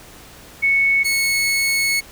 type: tone pair in turn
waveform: sine / sawtooth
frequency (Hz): 2211 / 2199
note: C#7 / C#7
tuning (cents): -5 / -14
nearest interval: unison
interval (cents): 9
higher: first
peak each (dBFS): -13 / -13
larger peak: neither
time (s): 0.62-1.04 / 1.04-2.01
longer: second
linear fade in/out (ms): 20
effects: pink hiss -42 dBFS RMS until 2.11 s